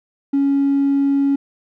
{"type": "tone", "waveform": "triangle", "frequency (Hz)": 278.3, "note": "C#4", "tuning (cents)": 7, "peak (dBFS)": -10, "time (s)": [0.33, 1.36], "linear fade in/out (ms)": 10, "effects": ["tanh soft clip ceiling -10 dBFS"]}